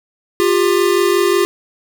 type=tone pair together; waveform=square; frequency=353.3 / 398.8 Hz; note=F4 / G4; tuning=+20 / +30 cents; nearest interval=major second; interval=210 cents; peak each=-15 dBFS; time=0.4-1.45 s; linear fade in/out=0 ms; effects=none